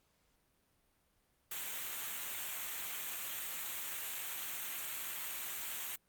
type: noise with comb filter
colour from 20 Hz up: white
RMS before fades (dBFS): -41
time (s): 1.51-5.96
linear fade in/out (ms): 5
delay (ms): 0.2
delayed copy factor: -0.6
effects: pink hiss -75 dBFS RMS until 6.08 s + Opus 48 kbps